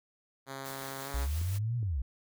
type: tone with pitch glide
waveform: 5% pulse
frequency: 135.6 to 139.49 Hz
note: C#3 to C#3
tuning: -38 to +11 cents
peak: -28 dBFS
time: 0.46-1.28 s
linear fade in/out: 50 ms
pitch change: +49 cents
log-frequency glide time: 1.04-1.09 s
type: noise with tremolo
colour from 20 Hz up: white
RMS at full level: -45 dBFS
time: 0.64-1.59 s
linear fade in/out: 20 ms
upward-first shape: triangle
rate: 5.8 Hz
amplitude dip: 30%
type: linear two-way sweep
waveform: sine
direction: up then down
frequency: 56 to 122.6 to 56 Hz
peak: -29 dBFS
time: 1.14-2.02 s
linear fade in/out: 5 ms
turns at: 1.77 s
type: clicks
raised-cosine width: 3 ms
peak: -35 dBFS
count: 2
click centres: 1.415 / 1.829 s
effects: none